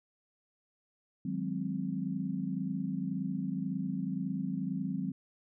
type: chord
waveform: sine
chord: Ab dominant seventh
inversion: second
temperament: equal with one note detuned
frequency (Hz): 155.56 / 185 / 206.9 / 261.6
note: Eb3 / Gb3 / Ab3 / C4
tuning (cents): 0 / 0 / -6 / 0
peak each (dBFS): -40 / -35 / -39 / -37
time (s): 1.25-5.12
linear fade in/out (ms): 5
effects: none